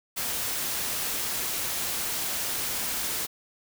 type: noise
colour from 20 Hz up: white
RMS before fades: -30 dBFS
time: 0.16-3.27 s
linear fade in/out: 20 ms
effects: none